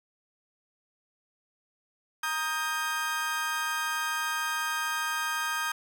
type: chord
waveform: 35% pulse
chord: Eb major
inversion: second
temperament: equal with one note detuned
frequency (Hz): 932.3 / 1244.5 / 1591.7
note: Bb5 / Eb6 / G6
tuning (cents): 0 / 0 / +26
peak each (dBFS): -34 / -31 / -30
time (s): 2.23-5.72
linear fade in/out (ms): 5
effects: none